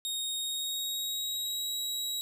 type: tone with pitch glide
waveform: sawtooth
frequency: 3729 to 3856 Hz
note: A#7 to B7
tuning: 0 to -42 cents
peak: -29 dBFS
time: 0.05-2.21 s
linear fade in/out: 0 ms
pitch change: +58 cents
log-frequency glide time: 0.38-1.74 s
effects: none